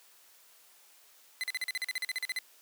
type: tone bursts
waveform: 30% pulse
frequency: 2032 Hz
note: B6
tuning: 49 cents sharp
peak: -28 dBFS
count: 15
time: 1.41-2.388 s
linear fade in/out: 0 ms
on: 26 ms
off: 42 ms
effects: white hiss -60 dBFS RMS until 2.61 s + high-pass 400 Hz 12 dB/octave

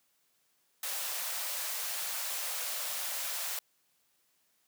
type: high-pass noise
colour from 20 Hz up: white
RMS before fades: -36 dBFS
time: 0.83-3.59 s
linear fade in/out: 2 ms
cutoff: 500 Hz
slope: 96 dB/octave
effects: white hiss -73 dBFS RMS until 4.67 s + high-pass 100 Hz 12 dB/octave

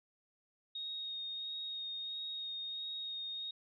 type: tone with vibrato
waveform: sine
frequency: 3729 Hz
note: A#7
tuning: in tune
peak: -39 dBFS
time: 0.75-3.51 s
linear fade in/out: 5 ms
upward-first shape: sine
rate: 1.5 Hz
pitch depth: 13 cents each way
effects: none

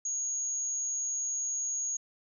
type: tone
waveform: sine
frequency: 6645 Hz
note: G#8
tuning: in tune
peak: -30 dBFS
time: 0.05-1.97 s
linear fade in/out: 5 ms
effects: none

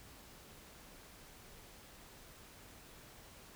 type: silence
effects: pink hiss -57 dBFS RMS until 3.55 s

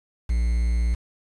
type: tone with quantisation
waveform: triangle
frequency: 58.27 Hz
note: A#1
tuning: in tune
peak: -17 dBFS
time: 0.29-0.95 s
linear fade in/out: 10 ms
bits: 7
effects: resampled to 24000 Hz

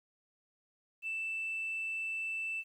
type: tone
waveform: sine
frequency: 2652 Hz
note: E7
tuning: 10 cents sharp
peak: -33 dBFS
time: 1.02-2.64 s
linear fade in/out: 50 ms
effects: tanh soft clip ceiling -31 dBFS + 11-bit

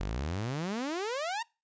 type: exponential sweep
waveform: sawtooth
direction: up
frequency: 43.8 to 955 Hz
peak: -28 dBFS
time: 0-1.43 s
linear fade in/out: 10 ms
effects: noise-tail reverb RT60 0.3 s tail -26 dB re dry + resampled to 16000 Hz

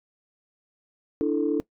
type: chord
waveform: sine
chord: D suspended second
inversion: none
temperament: equal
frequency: 293.7 / 329.6 / 440 Hz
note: D4 / E4 / A4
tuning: 0 / 0 / 0 cents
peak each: -24 / -26 / -25 dBFS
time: 1.21-1.6 s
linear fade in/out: 0 ms
effects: noise-tail reverb RT60 0.1 s tail -20 dB re dry + tanh soft clip ceiling -13 dBFS

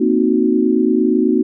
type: chord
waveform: sine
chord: C half-diminished seventh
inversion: third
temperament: equal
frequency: 233.1 / 261.6 / 311.1 / 370 Hz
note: Bb3 / C4 / Eb4 / Gb4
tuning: 0 / 0 / 0 / 0 cents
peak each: -17 dBFS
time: 0-1.43 s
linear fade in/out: 10 ms
effects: none

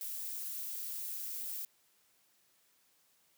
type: noise with amplitude modulation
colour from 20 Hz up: violet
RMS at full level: -38 dBFS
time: 0.01-1.65 s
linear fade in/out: 0 ms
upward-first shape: sine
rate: 291 Hz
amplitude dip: 60%
effects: white hiss -71 dBFS RMS until 3.37 s + high-pass 80 Hz 12 dB/octave

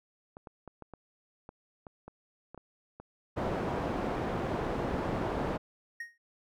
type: clicks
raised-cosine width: 1 ms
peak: -31 dBFS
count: 11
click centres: 0.369 / 0.472 / 0.677 / 0.823 / 0.937 / 1.491 / 1.868 / 2.08 / 2.546 / 2.577 / 3 s
type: low-pass noise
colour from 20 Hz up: white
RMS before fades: -33 dBFS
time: 3.36-5.58 s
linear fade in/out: 20 ms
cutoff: 670 Hz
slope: 12 dB/octave
type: tone with exponential decay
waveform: triangle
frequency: 1867 Hz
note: A#6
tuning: 2 cents sharp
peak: -32 dBFS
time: 6-6.18 s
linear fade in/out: 5 ms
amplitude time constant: 37 ms
effects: none

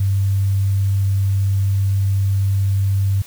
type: tone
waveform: sine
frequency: 98 Hz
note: G2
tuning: in tune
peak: -14 dBFS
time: 0-3.22 s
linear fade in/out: 5 ms
effects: white hiss -42 dBFS RMS until 3.26 s

